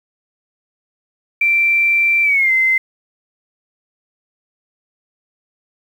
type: tone with pitch glide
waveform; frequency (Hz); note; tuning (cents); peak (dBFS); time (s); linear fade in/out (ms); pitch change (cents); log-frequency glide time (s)
sine; 2349 to 2069; D7 to C7; 0 to -20; -11; 1.41-2.78; 5; -220; 2.23-2.51
effects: 7-bit